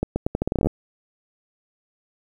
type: accelerating click train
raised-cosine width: 2 ms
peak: -8 dBFS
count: 14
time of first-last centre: 0.03-0.67 s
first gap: 130 ms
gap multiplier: 0.81
effects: 8-bit